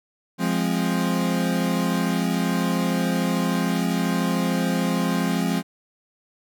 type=chord; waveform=40% pulse; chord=F minor; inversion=none; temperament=equal; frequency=174.61 / 207.7 / 261.6 Hz; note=F3 / Ab3 / C4; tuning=0 / 0 / 0 cents; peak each=-23 / -25 / -25 dBFS; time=0.38-5.63 s; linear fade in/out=50 ms; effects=none